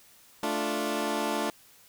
15% pulse chord, D minor, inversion second, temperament equal, 220 / 293.7 / 349.2 Hz, A3 / D4 / F4, 0 / 0 / 0 cents, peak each -26 / -25 / -27 dBFS, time 0.43-1.5 s, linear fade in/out 2 ms, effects white hiss -57 dBFS RMS until 1.88 s

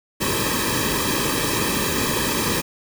pink noise with comb filter, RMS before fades -22 dBFS, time 0.2-2.62 s, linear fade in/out 20 ms, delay 1.4 ms, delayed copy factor -0.9, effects none

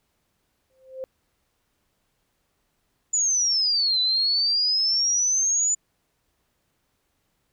sine tone with exponential growth, 523.3 Hz, C5, in tune, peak -27 dBFS, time 0.7-1.04 s, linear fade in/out 0 ms, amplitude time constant 72 ms
sine exponential two-way sweep, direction down then up, 7040 to 3978 to 7040 Hz, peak -19 dBFS, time 3.13-5.75 s, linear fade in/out 10 ms, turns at 4 s
effects pink hiss -72 dBFS RMS until 7.52 s

